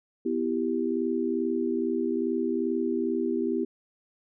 sine chord, E minor, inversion second, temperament equal with one note detuned, 248.9 / 329.6 / 392 Hz, B3 / E4 / G4, +14 / 0 / 0 cents, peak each -29 dBFS, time 0.25-3.65 s, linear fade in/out 10 ms, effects none

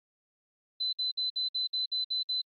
sine tone bursts, 4030 Hz, B7, 34 cents sharp, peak -28 dBFS, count 9, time 0.8-2.418 s, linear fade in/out 10 ms, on 130 ms, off 56 ms, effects AAC 48 kbps

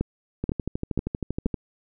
two click trains, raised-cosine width 3 ms, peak -14 / -11 dBFS, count 15 / 4, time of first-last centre 0.44-1.542 / 0.01-1.459 s, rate 12.7 / 2.07 Hz, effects none

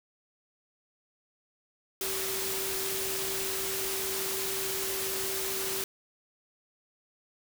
sine tone in noise, 385.4 Hz, G4, 29 cents flat, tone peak -37 dBFS, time 2.01-5.84 s, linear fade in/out 2 ms, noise white, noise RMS -33 dBFS, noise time 2.01-5.84 s, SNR -7 dB, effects none

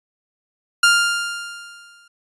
sawtooth tone with exponential decay, 1400 Hz, F6, 4 cents sharp, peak -6 dBFS, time 0.83-2.08 s, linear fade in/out 5 ms, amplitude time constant 270 ms, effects resampled to 24000 Hz

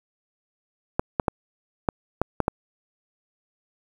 clicks, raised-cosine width 1 ms, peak -6 dBFS, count 7, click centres 0.995 / 1.198 / 1.282 / 1.888 / 2.216 / 2.403 / 2.481 s, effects 7-bit

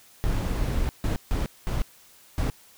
brown noise bursts at uneven times, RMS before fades -25 dBFS, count 5, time 0.24-0.89 / 1.04-1.16 / 1.31-1.46 / 1.67-1.82 / 2.38-2.5 s, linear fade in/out 0 ms, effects white hiss -54 dBFS RMS until 2.77 s

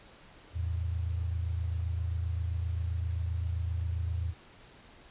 sine tone pair together, 82.5 / 110.12 Hz, E2 / A2, +2 / +2 cents, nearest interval perfect fourth, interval 500 cents, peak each -30 / -37 dBFS, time 0.53-4.34 s, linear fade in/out 50 ms, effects pink hiss -55 dBFS RMS until 5.1 s + resampled to 8000 Hz

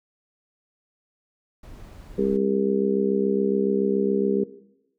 brown noise, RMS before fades -42 dBFS, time 1.63-2.37 s, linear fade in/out 5 ms
harmonic tone, 67.1 Hz, C2, 44 cents sharp, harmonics 3 / 4 / 5 / 6 / 7, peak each -25 / -29 / -33 / -23 / -27 dBFS, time 2.18-4.44 s, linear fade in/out 5 ms
effects noise-tail reverb RT60 0.9 s tail -18 dB re dry

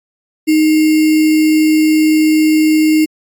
sine tone with sample-and-hold, 311.1 Hz, D#4, in tune, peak -7 dBFS, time 0.47-3.06 s, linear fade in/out 20 ms, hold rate 2450 Hz, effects AAC 64 kbps

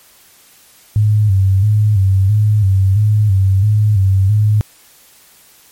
sine tone with vibrato, 101 Hz, G#2, 48 cents flat, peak -8 dBFS, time 0.96-4.61 s, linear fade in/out 0 ms, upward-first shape square, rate 1.5 Hz, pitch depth 83 cents each way, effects white hiss -46 dBFS RMS until 5.71 s + MP3 64 kbps

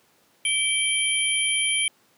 sine tone cluster, 2309 / 3155 / 9830 Hz, D7 / G7 / D#9, -30 / +10 / -22 cents, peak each -25 dBFS, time 0.45-1.88 s, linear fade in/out 2 ms, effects pink hiss -61 dBFS RMS until 2.17 s + high-pass 200 Hz 12 dB/octave

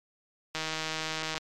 click train, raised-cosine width 0.2 ms, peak -15 dBFS, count 132, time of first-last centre 0.55-1.379 s, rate 158 Hz, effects MP3 96 kbps

